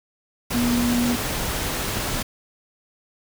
sine tone in noise, 241 Hz, B3, 42 cents flat, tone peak -19 dBFS, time 0.54-1.16 s, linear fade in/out 10 ms, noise pink, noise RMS -26 dBFS, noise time 0.5-2.23 s, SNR +4 dB, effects none

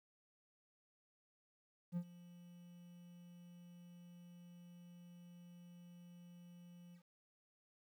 triangle tone with ADSR envelope, 174.61 Hz, F3, in tune, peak -34 dBFS, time 1.92-7.03 s, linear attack 48 ms, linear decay 67 ms, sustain -20 dB, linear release 91 ms, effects 12-bit

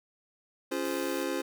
square chord, Db major seventh, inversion none, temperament just, 277.2 / 346.5 / 415.8 / 519.7 Hz, Db4 / F4 / Ab4 / C5, 0 / -14 / +2 / -12 cents, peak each -36 / -35 / -39 / -36 dBFS, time 0.71-1.42 s, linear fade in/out 10 ms
white noise, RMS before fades -46 dBFS, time 0.84-1.24 s, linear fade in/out 10 ms
effects none

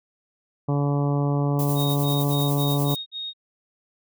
harmonic tone, 143 Hz, D3, 46 cents flat, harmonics 1 / 2 / 3 / 4 / 5 / 6 / 7 / 8, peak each -21 / -27 / -31 / -33 / -35 / -37 / -38 / -39 dBFS, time 0.68-2.95 s, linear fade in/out 10 ms
violet noise with tremolo, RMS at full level -31 dBFS, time 1.59-2.96 s, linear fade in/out 2 ms, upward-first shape sine, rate 10 Hz, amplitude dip 45%
sine tone bursts, 3729 Hz, A#7, in tune, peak -29 dBFS, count 6, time 1.75-3.335 s, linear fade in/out 50 ms, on 220 ms, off 53 ms
effects none

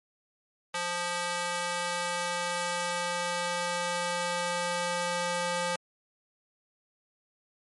square tone with high-pass filter sweep, 175.4 Hz, F3, 8 cents sharp, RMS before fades -31 dBFS, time 0.74-5.76 s, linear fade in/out 5 ms, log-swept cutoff 860 to 570 Hz, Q 0.76, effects MP3 48 kbps

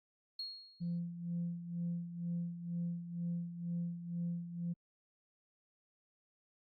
sine tone with exponential decay, 4293 Hz, C8, 44 cents sharp, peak -37 dBFS, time 0.39-0.99 s, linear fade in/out 5 ms, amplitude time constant 130 ms
sine tone with tremolo, 171.9 Hz, F3, 27 cents flat, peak -33 dBFS, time 0.8-4.74 s, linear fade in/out 20 ms, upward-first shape sine, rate 2.1 Hz, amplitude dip 70%
effects tanh soft clip ceiling -31 dBFS + Opus 48 kbps

